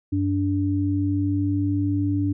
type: tone pair together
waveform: sine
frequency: 96.78 / 290 Hz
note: G2 / D4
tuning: -22 / -22 cents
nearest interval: octave + perfect fifth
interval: 1900 cents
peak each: -23 / -22 dBFS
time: 0.12-2.33 s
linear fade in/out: 10 ms
effects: none